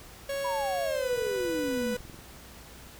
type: tone with pitch glide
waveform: 45% pulse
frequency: 554.4 to 493.9 Hz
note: C#5 to B4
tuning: 0 to 0 cents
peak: -30 dBFS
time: 0.29-1.97 s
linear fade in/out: 5 ms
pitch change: -200 cents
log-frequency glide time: 0.85-1.09 s
type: exponential sweep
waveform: sine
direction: down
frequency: 1006 to 210.3 Hz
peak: -30 dBFS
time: 0.44-1.95 s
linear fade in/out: 10 ms
type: click train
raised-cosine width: 3 ms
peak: -34 dBFS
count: 24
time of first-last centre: 1.13-2.19 s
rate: 21.7 Hz
effects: added 60 Hz sine -56 dBFS peak until 2.99 s + pink hiss -49 dBFS RMS until 2.99 s